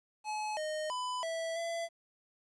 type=tone with pitch steps; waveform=square; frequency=853 / 617 / 1000 / 657 / 672 Hz; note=G#5 / D#5 / B5 / E5 / E5; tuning=+46 / -15 / +21 / -6 / +33 cents; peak=-35 dBFS; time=0.24-1.89 s; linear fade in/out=50 ms; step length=330 ms; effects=resampled to 22050 Hz + 11-bit